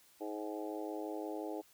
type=harmonic tone with a mistuned harmonic; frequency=105.7 Hz; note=G#2; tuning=31 cents sharp; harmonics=3 / 4 / 5 / 6 / 7 / 8; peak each=-42 / -44 / -46 / -48 / -49 / -50 dBFS; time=0.2-1.62 s; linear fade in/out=20 ms; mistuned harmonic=7; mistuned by=+34 cents; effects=white hiss -65 dBFS RMS until 1.73 s